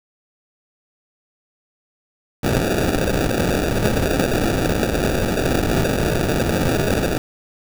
white noise with sample-and-hold, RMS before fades -19 dBFS, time 2.43-7.18 s, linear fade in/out 2 ms, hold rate 1050 Hz, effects none

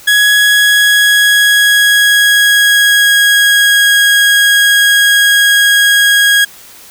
30% pulse tone with pitch glide, 1671 to 1644.2 Hz, G#6 to G#6, +10 to -18 cents, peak -3 dBFS, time 0.07-6.45 s, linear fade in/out 10 ms, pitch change -28 cents, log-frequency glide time 0.31-3.94 s, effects white hiss -36 dBFS RMS until 6.9 s

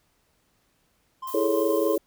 triangle tone with tremolo, 1046.5 Hz, C6, in tune, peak -30 dBFS, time 1.22-1.96 s, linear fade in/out 10 ms, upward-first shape square, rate 6.2 Hz, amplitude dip 35%
violet noise, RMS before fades -38 dBFS, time 1.27-1.98 s, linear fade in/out 5 ms
sine chord, A major seventh, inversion second, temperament equal, 329.6 / 415.3 / 440 / 554.4 Hz, E4 / G#4 / A4 / C#5, 0 / 0 / 0 / 0 cents, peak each -26 dBFS, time 1.34-1.98 s, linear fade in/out 5 ms
effects pink hiss -68 dBFS RMS until 2.06 s

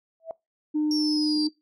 sine tone with exponential growth, 654 Hz, E5, 14 cents flat, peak -26 dBFS, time 0.2-0.31 s, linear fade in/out 1 ms, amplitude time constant 22 ms
sine tone, 303.2 Hz, D#4, 45 cents flat, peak -20 dBFS, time 0.74-1.49 s, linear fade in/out 20 ms
sine exponential sweep, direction down, 5570 to 4647 Hz, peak -25 dBFS, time 0.91-1.47 s, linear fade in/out 2 ms
effects noise-tail reverb RT60 0.2 s tail -22 dB re dry + tanh soft clip ceiling -18 dBFS

